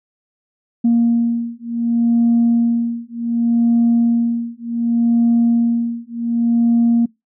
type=beating tone pair; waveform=sine; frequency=233.7 / 234.37 Hz; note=A#3 / A#3; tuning=+5 / +10 cents; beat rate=0.67 Hz; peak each=-15 dBFS; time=0.84-7.06 s; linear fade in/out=10 ms; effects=noise-tail reverb RT60 0.2 s tail -24 dB re dry + tanh soft clip ceiling -7 dBFS